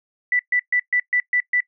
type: tone bursts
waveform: sine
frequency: 1975.5 Hz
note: B6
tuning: in tune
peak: -16 dBFS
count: 7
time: 0.32-1.604 s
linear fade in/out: 2 ms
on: 72 ms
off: 130 ms
effects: noise-tail reverb RT60 0.1 s tail -21 dB re dry